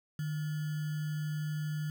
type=tone with sample-and-hold; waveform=sine; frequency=152.1 Hz; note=D#3; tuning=39 cents flat; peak=-32 dBFS; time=0.19-1.9 s; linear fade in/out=2 ms; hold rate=1575 Hz; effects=none